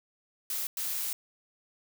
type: noise bursts at uneven times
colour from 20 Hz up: blue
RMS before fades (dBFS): -33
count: 2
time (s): 0.5-0.67 / 0.77-1.13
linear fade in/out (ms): 2
effects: none